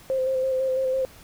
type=tone with vibrato; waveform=sine; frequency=523.3 Hz; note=C5; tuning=in tune; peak=-21 dBFS; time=0.1-1.05 s; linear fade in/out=0 ms; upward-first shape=square; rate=6 Hz; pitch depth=19 cents each way; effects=pink hiss -49 dBFS RMS until 1.23 s